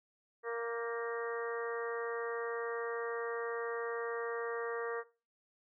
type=harmonic tone with a mistuned harmonic; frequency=233.1 Hz; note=A#3; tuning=in tune; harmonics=2 / 3 / 4 / 5 / 6 / 7 / 8; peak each=-36 / -49 / -49 / -44 / -51 / -49 / -46 dBFS; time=0.43-5.04 s; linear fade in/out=50 ms; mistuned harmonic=7; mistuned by=-37 cents; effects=noise-tail reverb RT60 0.3 s tail -17 dB re dry